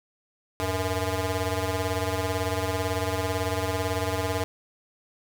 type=ring-modulated tone; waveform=15% pulse; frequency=188 Hz; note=F#3; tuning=28 cents sharp; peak=-16 dBFS; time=0.6-4.44 s; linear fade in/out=0 ms; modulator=273 Hz; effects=none